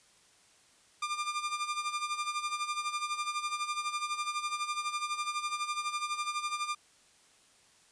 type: tone with tremolo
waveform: sawtooth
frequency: 1199 Hz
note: D6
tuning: 36 cents sharp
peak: -26 dBFS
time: 1.02-6.75 s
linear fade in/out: 5 ms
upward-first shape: sine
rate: 12 Hz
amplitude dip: 70%
effects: white hiss -63 dBFS RMS until 7.91 s + resampled to 22050 Hz